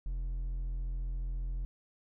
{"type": "tone with hard clipping", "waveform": "triangle", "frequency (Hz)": 42.76, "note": "F1", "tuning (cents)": -36, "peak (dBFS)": -34, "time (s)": [0.06, 1.65], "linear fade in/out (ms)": 0, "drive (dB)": 7, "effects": []}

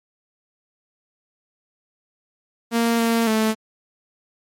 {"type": "tone with pitch steps", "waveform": "sawtooth", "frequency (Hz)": [232, 229.8, 219.1], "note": ["A#3", "A#3", "A3"], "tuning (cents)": [-8, -25, -7], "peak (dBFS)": -13, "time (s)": [2.71, 3.55], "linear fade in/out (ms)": 50, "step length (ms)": 280, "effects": ["MP3 64 kbps"]}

